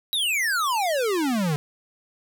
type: exponential sweep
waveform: square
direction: down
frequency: 3929 to 141.3 Hz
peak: -22 dBFS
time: 0.13-1.56 s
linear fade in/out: 0 ms
effects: none